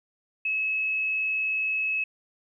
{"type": "tone", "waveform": "sine", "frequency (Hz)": 2581, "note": "E7", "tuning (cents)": -37, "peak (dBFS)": -24, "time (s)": [0.45, 2.04], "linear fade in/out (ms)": 5, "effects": ["11-bit"]}